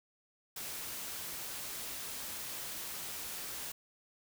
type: noise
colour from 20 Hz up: white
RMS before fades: -42 dBFS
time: 0.56-3.72 s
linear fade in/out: 5 ms
effects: none